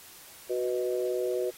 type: chord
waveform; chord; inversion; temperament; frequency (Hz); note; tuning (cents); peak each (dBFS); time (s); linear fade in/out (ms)
sine; B major; second; equal; 370 / 493.9 / 622.3; F#4 / B4 / D#5; 0 / 0 / 0; -29 / -31 / -35; 0.49-1.51; 20
effects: white hiss -50 dBFS RMS until 1.57 s + AAC 48 kbps